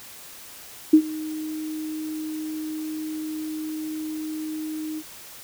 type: tone with ADSR envelope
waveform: sine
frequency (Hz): 311.1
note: D#4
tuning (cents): 0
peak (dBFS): -7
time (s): 0.93-5.03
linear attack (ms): 8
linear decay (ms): 75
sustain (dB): -21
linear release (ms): 51
effects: white hiss -43 dBFS RMS until 5.43 s